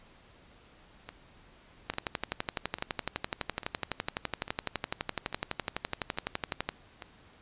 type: two click trains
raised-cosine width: 0.3 ms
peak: -14 / -24 dBFS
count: 58 / 8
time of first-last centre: 1.9-6.69 / 1.09-7.022 s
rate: 11.9 / 1.18 Hz
effects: pink hiss -58 dBFS RMS until 7.41 s + resampled to 8000 Hz